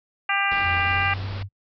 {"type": "harmonic tone", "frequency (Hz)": 397.2, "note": "G4", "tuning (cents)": 23, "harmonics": [2, 3, 4, 5, 6, 7], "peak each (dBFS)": [-27, -27, -27, -27, -27, -27], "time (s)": [0.29, 1.14], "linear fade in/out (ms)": 5}
{"type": "low-pass noise", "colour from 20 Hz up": "pink", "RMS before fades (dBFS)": -37, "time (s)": [0.51, 1.43], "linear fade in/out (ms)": 5, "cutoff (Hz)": 5100, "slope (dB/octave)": 96}
{"type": "tone with pitch glide", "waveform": "sine", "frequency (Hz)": [88, 97.64], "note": ["F2", "G2"], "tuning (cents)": [14, -6], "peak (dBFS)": -28, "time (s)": [0.61, 1.49], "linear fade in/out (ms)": 50, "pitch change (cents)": 180, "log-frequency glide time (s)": [0.77, 1.25]}
{"effects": ["noise-tail reverb RT60 0.1 s tail -24 dB re dry"]}